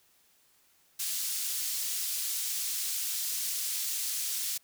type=high-pass noise; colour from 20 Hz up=pink; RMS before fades=-33 dBFS; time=0.99-4.58 s; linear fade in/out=10 ms; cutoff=5200 Hz; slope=12 dB/octave; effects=white hiss -66 dBFS RMS until 4.63 s